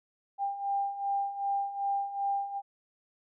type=beating tone pair; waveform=sine; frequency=795 / 797.6 Hz; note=G5 / G5; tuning=+24 / +30 cents; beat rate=2.6 Hz; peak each=-35 / -30 dBFS; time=0.38-2.62 s; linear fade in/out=50 ms; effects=none